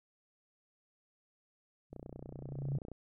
sine tone with exponential growth, 138.59 Hz, C#3, in tune, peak -30 dBFS, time 1.9-2.78 s, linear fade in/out 5 ms, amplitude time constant 190 ms
click train, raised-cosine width 2 ms, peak -32 dBFS, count 31, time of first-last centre 1.93-2.917 s, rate 30.4 Hz
effects none

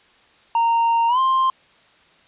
triangle tone with pitch glide, 925 to 1050.3 Hz, A#5 to C6, -14 to +6 cents, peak -13 dBFS, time 0.55-1.5 s, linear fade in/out 2 ms, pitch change +220 cents, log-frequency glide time 1.08-1.19 s, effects white hiss -54 dBFS RMS until 2.27 s + resampled to 8000 Hz

